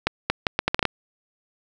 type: accelerating click train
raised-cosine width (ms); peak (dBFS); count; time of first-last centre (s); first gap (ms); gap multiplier
0.3; -3; 9; 0.07-0.853; 230; 0.73
effects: none